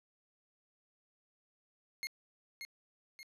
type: tone with echo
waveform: 25% pulse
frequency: 2147 Hz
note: C7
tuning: 44 cents sharp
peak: -33 dBFS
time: 2.03-2.07 s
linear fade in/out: 0 ms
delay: 580 ms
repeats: 2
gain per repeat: -6 dB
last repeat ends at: 3.23 s
effects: low-pass 12000 Hz 12 dB/octave